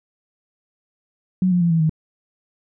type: tone with pitch steps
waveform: sine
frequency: 185 / 177.67 / 170.63 / 163.87 / 157.37 Hz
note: F#3 / F3 / F3 / E3 / D#3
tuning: 0 / +30 / -40 / -10 / +20 cents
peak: -14 dBFS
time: 1.42-1.895 s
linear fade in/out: 2 ms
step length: 95 ms
effects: none